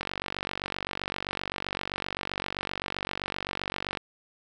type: click train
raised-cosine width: 0.3 ms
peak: -14 dBFS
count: 190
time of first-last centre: 0.01-3.972 s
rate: 47.7 Hz
effects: none